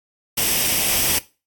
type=noise with comb filter; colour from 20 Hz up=white; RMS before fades=-19 dBFS; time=0.37-1.19 s; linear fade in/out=10 ms; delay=0.36 ms; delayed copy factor=+0.5; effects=noise-tail reverb RT60 0.3 s tail -19 dB re dry + AAC 64 kbps